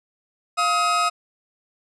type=tone pair together; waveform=40% pulse; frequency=698.5 / 1267.1 Hz; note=F5 / D#6; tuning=0 / +31 cents; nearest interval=minor seventh; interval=1031 cents; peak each=-24 / -18 dBFS; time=0.57-1.1 s; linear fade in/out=20 ms; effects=resampled to 22050 Hz